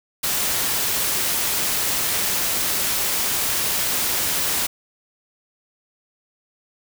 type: noise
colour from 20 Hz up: white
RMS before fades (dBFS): -22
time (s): 0.23-4.67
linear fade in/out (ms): 10
effects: none